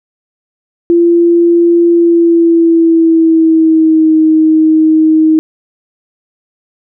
sine tone with pitch glide, 341.8 to 315.2 Hz, F4 to D#4, -37 to +23 cents, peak -4 dBFS, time 0.9-5.39 s, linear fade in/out 0 ms, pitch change -140 cents, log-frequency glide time 1.89-4.15 s, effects none

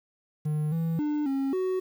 triangle tone with pitch steps, 151.9 / 164.4 / 298 / 271.6 / 372.4 Hz, D#3 / E3 / D4 / C#4 / F#4, -41 / -4 / +25 / -35 / +11 cents, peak -23 dBFS, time 0.45-1.8 s, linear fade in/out 10 ms, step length 270 ms, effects 9-bit

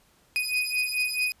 35% pulse beating tone pair, 2489 / 2493.6 Hz, D#7 / D#7, 0 / +3 cents, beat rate 4.6 Hz, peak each -26 dBFS, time 0.36-1.32 s, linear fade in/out 0 ms, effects pink hiss -62 dBFS RMS until 1.4 s + resampled to 32000 Hz

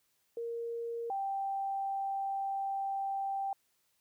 sine tone pair in turn, 466.2 / 784.1 Hz, A#4 / G5, 0 / 0 cents, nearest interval major sixth, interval 900 cents, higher second, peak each -35 / -32 dBFS, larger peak second, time 0.37-1.1 / 1.1-3.53 s, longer second, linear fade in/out 2 ms, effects white hiss -75 dBFS RMS until 4 s

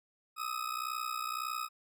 40% pulse ring-modulated tone, 1263 Hz, D#6, 26 cents sharp, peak -31 dBFS, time 0.36-1.69 s, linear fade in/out 50 ms, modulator 30.9 Hz, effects none

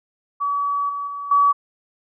sine tone with level steps, 1140 Hz, C#6, 48 cents sharp, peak -19 / -24 / -27 / -12 dBFS, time 0.4-1.53 s, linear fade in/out 20 ms, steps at 0.89 / 1.07 / 1.31 s, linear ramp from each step 5 ms, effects none

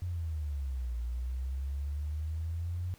sine exponential two-way sweep, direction down then up, 91 to 58.27 to 91 Hz, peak -32 dBFS, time 0.02-2.94 s, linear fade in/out 0 ms, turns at 0.97 s, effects pink hiss -61 dBFS RMS until 2.98 s

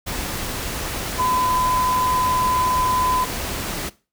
sine tone in noise, 1010 Hz, B5, 39 cents sharp, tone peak -18 dBFS, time 1.18-3.25 s, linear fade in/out 20 ms, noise pink, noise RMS -27 dBFS, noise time 0.06-3.9 s, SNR +6 dB, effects noise-tail reverb RT60 0.3 s tail -18 dB re dry

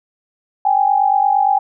sine tone pair together, 784 / 832.7 Hz, G5 / G#5, 0 / +4 cents, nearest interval minor second, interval 104 cents, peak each -14 dBFS, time 0.65-1.59 s, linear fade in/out 5 ms, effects none

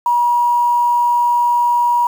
sine tone with quantisation, 960 Hz, B5, 49 cents flat, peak -11 dBFS, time 0.06-2.07 s, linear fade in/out 2 ms, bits 6, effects none

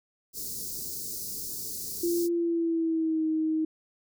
white band-stop noise, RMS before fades -36 dBFS, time 0.33-2.29 s, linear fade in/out 50 ms, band 460 to 4500 Hz, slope 48 dB/octave
sine tone with pitch glide, 344 to 315.4 Hz, F4 to D#4, -26 to +24 cents, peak -24 dBFS, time 2.03-3.65 s, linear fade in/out 5 ms, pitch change -150 cents, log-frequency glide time 2.28-3.25 s
effects none

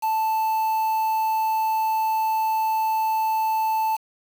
triangle tone with quantisation, 880 Hz, A5, in tune, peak -18 dBFS, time 0.02-3.97 s, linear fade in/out 20 ms, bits 6, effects none

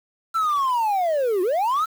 triangle linear two-way sweep, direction down then up, 1354 to 346.1 to 1354 Hz, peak -16 dBFS, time 0.34-1.86 s, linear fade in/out 20 ms, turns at 1.42 s, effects tanh soft clip ceiling -13 dBFS + 7-bit

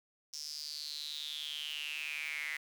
square tone with high-pass filter sweep, 74.7 Hz, D2, 30 cents sharp, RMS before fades -41 dBFS, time 0.33-2.57 s, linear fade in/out 5 ms, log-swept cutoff 5500 to 2000 Hz, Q 9, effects 11-bit

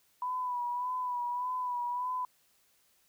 sine tone with vibrato, 987.8 Hz, B5, in tune, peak -31 dBFS, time 0.22-2.25 s, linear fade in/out 2 ms, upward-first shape sine, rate 1.7 Hz, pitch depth 39 cents each way, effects white hiss -69 dBFS RMS until 3.08 s

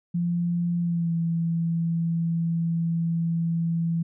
sine tone with pitch glide, 172.8 to 166.72 Hz, F3 to E3, -18 to +20 cents, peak -22 dBFS, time 0.14-4.03 s, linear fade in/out 10 ms, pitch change -62 cents, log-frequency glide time 0.8-1.13 s, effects none

